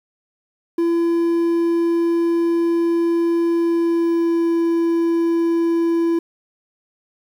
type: tone with pitch glide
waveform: triangle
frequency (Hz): 337.6 to 335.1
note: E4 to E4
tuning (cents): +41 to +29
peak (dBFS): -13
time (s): 0.78-6.19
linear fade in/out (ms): 5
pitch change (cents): -12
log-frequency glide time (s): 3.45-4.57
effects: 8-bit